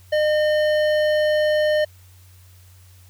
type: tone with hard clipping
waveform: sine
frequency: 608 Hz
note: D#5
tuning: 40 cents flat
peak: -18 dBFS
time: 0.12-1.85 s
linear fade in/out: 10 ms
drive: 12 dB
effects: added 91 Hz sine -46 dBFS peak until 3.09 s + white hiss -55 dBFS RMS until 3.09 s